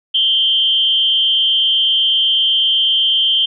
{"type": "tone with amplitude modulation", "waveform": "sine", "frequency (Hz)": 3136, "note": "G7", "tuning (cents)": 0, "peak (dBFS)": -8, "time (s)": [0.14, 3.46], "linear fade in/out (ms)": 10, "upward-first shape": "sine", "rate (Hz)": 252, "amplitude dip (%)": 65, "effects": []}